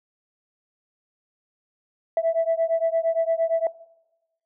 sine beating tone pair, 655 / 663.7 Hz, E5 / E5, -11 / +12 cents, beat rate 8.7 Hz, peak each -21 dBFS, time 2.17-3.67 s, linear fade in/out 2 ms, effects noise-tail reverb RT60 1.0 s tail -22 dB re dry + tanh soft clip ceiling -14 dBFS

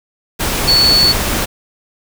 sine tone in noise, 4435 Hz, C#8, in tune, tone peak -8 dBFS, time 0.67-1.13 s, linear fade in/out 20 ms, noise pink, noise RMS -17 dBFS, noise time 0.39-1.46 s, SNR +6 dB, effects none

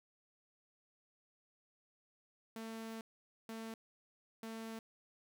sawtooth tone bursts at uneven times, 224.3 Hz, A3, 34 cents sharp, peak -40 dBFS, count 3, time 2.56-3.01 / 3.49-3.74 / 4.43-4.79 s, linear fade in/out 2 ms, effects none

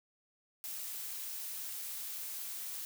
blue noise with amplitude modulation, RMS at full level -40 dBFS, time 0.64-2.85 s, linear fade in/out 0 ms, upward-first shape sine, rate 280 Hz, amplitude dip 40%, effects none

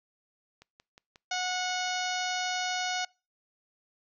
click train, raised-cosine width 0.2 ms, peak -34 dBFS, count 8, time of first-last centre 0.62-1.877 s, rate 5.57 Hz
harmonic tone, 732 Hz, F#5, 19 cents flat, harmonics 1 / 2 / 3 / 4 / 5 / 6 / 7 / 8 / 9, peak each -33 / -36 / -38 / -39 / -40 / -41 / -41 / -42 / -43 dBFS, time 1.31-3.05 s, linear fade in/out 5 ms
effects noise-tail reverb RT60 0.3 s tail -25 dB re dry

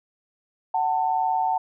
sine tone pair together, 750 / 891.9 Hz, F#5 / A5, +23 / +23 cents, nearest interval minor third, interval 300 cents, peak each -23 dBFS, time 0.74-1.58 s, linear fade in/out 5 ms, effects none

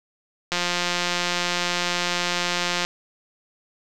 click train, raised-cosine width 0.2 ms, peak -6 dBFS, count 411, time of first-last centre 0.52-2.85 s, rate 176 Hz, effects none

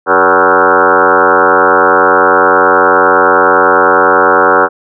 sine tone with frequency modulation, 930 Hz, A#5, 4 cents flat, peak -4 dBFS, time 0.06-4.69 s, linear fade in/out 50 ms, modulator 89.8 Hz, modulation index 6.3, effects none

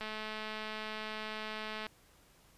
click train, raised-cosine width 0.3 ms, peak -25 dBFS, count 402, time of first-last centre 0.01-1.866 s, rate 216 Hz, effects pink hiss -64 dBFS RMS until 2.57 s + resampled to 32000 Hz

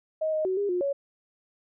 sine tone with pitch steps, 629 / 622 / 374.8 / 404.9 / 357.8 / 559 Hz, D#5 / D#5 / F#4 / G#4 / F4 / C#5, +19 / -1 / +22 / -44 / +42 / +14 cents, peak -24 dBFS, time 0.21-0.93 s, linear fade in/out 10 ms, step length 120 ms, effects none

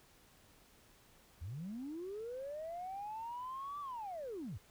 sine linear two-way sweep, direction up then down, 72.3 to 1174.7 to 72.3 Hz, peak -40 dBFS, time 1.41-4.58 s, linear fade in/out 10 ms, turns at 3.8 s, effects tanh soft clip ceiling -37 dBFS + pink hiss -65 dBFS RMS until 4.7 s

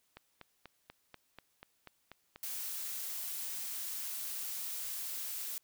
click train, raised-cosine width 0.3 ms, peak -32 dBFS, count 10, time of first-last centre 0.17-2.36 s, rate 4.11 Hz
blue noise, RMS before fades -40 dBFS, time 2.43-5.58 s, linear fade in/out 0 ms
effects white hiss -75 dBFS RMS until 5.63 s

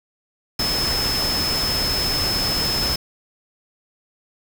sine tone in noise, 5210 Hz, E8, 21 cents flat, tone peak -21 dBFS, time 0.59-2.96 s, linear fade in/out 5 ms, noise pink, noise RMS -25 dBFS, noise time 0.59-2.96 s, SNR +1 dB, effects none

